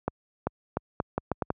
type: accelerating click train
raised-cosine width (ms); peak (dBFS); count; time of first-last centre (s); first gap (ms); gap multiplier
1; -12; 8; 0.08-1.504; 390; 0.77
effects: high-pass 60 Hz 12 dB/octave

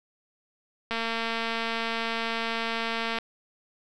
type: click train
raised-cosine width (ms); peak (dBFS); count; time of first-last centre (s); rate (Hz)
0.3; -14; 520; 0.91-3.186; 228
effects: none

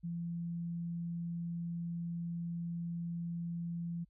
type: tone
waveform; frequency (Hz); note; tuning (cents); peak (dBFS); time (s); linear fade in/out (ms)
sine; 170; F3; -46; -36; 0.03-4.05; 20
effects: added 50 Hz sine -67 dBFS peak until 4.09 s

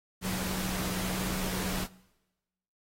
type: tone in noise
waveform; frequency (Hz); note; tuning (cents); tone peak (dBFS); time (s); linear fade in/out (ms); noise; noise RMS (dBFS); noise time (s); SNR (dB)
sine; 186; F#3; +9; -33; 0.21-1.88; 50; pink; -35; 0.21-1.88; -1
effects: noise-tail reverb RT60 1.0 s tail -21 dB re dry + AAC 48 kbps

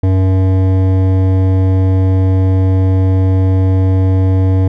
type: tone with hard clipping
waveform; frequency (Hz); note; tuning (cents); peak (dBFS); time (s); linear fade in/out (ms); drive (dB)
triangle; 94.3; F#2; +33; -10; 0.03-4.68; 5; 17
effects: none

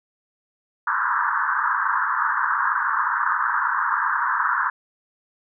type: band-pass noise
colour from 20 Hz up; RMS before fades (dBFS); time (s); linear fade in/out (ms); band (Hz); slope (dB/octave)
pink; -22; 0.87-4.7; 5; 930 to 1700; 96
effects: none

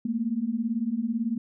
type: beating tone pair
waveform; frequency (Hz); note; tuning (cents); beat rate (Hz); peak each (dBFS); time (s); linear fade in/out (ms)
sine; 218.1 / 236.1; A3 / A#3; -15 / +22; 18; -29 / -27; 0.05-1.38; 5
effects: none

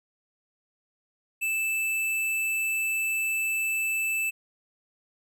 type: tone with hard clipping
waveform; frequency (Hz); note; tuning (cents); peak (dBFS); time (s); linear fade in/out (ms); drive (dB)
sine; 2637; E7; 0; -26; 1.41-4.31; 20; 18
effects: none

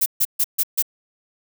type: noise bursts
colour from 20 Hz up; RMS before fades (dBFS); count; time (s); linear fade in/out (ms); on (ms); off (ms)
violet; -18; 5; 0.01-0.825; 10; 51; 140
effects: none

